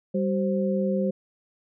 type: tone cluster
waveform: sine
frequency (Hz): 195.6 / 378.7 / 526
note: G3 / F#4 / C5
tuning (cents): -4 / +40 / +9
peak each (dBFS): -24 / -30 / -27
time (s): 0.14-1.11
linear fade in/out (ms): 10
effects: none